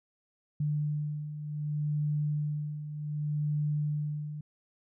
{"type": "beating tone pair", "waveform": "sine", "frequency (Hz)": [148.6, 149.26], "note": ["D3", "D3"], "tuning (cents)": [21, 28], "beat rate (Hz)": 0.66, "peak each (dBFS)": [-36, -30], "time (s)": [0.6, 4.41], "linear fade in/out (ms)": 5, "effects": []}